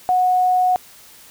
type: tone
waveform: sine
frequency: 733 Hz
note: F#5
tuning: 16 cents flat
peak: -13 dBFS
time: 0.09-0.76 s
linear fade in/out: 0 ms
effects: white hiss -45 dBFS RMS until 1.3 s